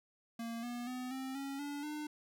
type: tone with pitch steps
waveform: square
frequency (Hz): 231 / 241.4 / 252.2 / 263.5 / 275.3 / 287.7 / 300.6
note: A#3 / B3 / B3 / C4 / C#4 / D4 / D4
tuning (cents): -16 / -39 / +36 / +12 / -12 / -36 / +40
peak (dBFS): -40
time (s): 0.39-2.07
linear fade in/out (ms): 5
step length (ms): 240
effects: none